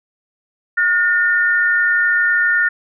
sine tone pair together, 1439.5 / 1812 Hz, F#6 / A#6, -48 / -50 cents, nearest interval major third, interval 398 cents, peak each -15 dBFS, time 0.77-2.69 s, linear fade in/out 10 ms, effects none

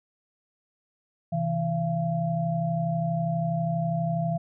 sine tone cluster, 131.7 / 164 / 682 Hz, C3 / E3 / F5, +12 / -9 / -41 cents, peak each -32 / -26 / -29 dBFS, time 1.32-4.38 s, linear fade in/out 10 ms, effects none

